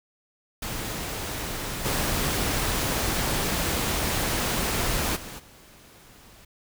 pink noise with level steps, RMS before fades -32 / -26 / -39 / -51 dBFS, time 0.62-6.45 s, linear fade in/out 5 ms, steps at 1.84 / 5.15 / 5.38 s, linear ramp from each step 20 ms, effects none

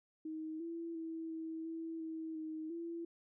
sine tone with pitch steps, 315 / 334.2 / 325.4 / 322.6 / 326.9 / 321.3 / 314.6 / 336.5 Hz, D#4 / E4 / E4 / E4 / E4 / E4 / D#4 / E4, +21 / +24 / -22 / -37 / -14 / -44 / +19 / +36 cents, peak -40 dBFS, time 0.25-3.05 s, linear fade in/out 5 ms, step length 350 ms, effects none

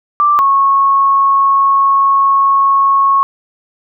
sine tone pair in turn, 1175 / 1098.8 Hz, D6 / C#6, +1 / -16 cents, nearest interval minor second, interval 117 cents, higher first, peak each -7 dBFS, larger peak neither, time 0.2-0.39 / 0.39-3.23 s, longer second, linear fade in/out 0 ms, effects none

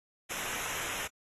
pink noise with comb filter, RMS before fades -37 dBFS, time 0.29-1.08 s, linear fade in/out 20 ms, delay 0.22 ms, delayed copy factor -0.8, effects AAC 32 kbps

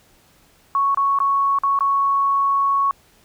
sine tone with dropouts, 1108.7 Hz, C#6, in tune, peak -15 dBFS, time 0.75-2.91 s, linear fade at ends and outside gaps 1 ms, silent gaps 0.946-0.973 / 1.188-1.202 / 1.587-1.635 / 1.79-1.807 s, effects pink hiss -55 dBFS RMS until 3.24 s

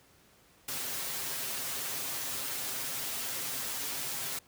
white noise with comb filter, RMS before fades -36 dBFS, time 0.68-4.39 s, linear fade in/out 5 ms, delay 7.5 ms, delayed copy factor +0.7, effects pink hiss -62 dBFS RMS until 4.47 s + high-pass 60 Hz 12 dB/octave

